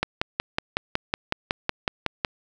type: click train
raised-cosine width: 0.3 ms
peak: -6 dBFS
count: 13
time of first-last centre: 0.03-2.248 s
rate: 5.41 Hz
effects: none